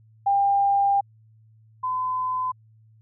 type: tone pair in turn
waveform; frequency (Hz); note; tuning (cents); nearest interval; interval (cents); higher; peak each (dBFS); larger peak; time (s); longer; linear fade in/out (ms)
sine; 798 / 1017.2; G5 / C6; +31 / -49; major third; 420; second; -17 / -23; first; 0.26-1.01 / 1.83-2.52; first; 10
effects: added 110 Hz sine -52 dBFS peak until 3.01 s